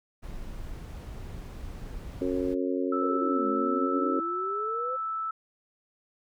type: noise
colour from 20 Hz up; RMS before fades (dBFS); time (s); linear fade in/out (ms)
brown; -39; 0.22-2.55; 20
type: harmonic tone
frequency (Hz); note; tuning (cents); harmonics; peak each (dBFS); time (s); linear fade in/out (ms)
91; F#2; -28; 3 / 4 / 5 / 6; -29 / -31 / -33 / -35; 2.21-4.2; 5
type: tone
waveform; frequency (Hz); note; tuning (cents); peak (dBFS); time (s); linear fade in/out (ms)
sine; 1315; E6; -5; -29; 2.92-5.31; 5
type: exponential two-way sweep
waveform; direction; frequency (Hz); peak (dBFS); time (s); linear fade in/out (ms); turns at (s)
sine; down then up; 523.3 to 209.9 to 523.3; -33; 3.01-4.97; 20; 3.47
effects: none